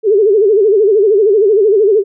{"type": "tone with vibrato", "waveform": "sine", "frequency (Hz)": 414.5, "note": "G#4", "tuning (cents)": -3, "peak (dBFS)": -6, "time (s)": [0.03, 2.04], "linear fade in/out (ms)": 50, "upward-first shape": "sine", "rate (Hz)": 13, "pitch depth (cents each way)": 140, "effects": []}